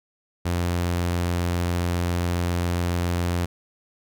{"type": "tone", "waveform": "sawtooth", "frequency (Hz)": 87.31, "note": "F2", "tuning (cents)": 0, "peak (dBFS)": -18, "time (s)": [0.45, 3.46], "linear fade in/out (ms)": 10, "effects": []}